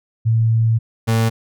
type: tone pair in turn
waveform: sine / 35% pulse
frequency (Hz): 113.1 / 113.1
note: A2 / A2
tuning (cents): +48 / +48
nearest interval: unison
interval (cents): 0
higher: neither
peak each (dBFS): -12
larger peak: neither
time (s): 0.25-0.79 / 1.07-1.3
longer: first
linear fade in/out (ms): 20
effects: none